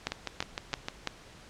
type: two click trains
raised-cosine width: 0.2 ms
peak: -15 / -12 dBFS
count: 6 / 4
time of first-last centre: 0.12-0.885 / 0.07-1.073 s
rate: 6.54 / 2.99 Hz
effects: pink hiss -52 dBFS RMS until 1.49 s + low-pass 7000 Hz 12 dB/octave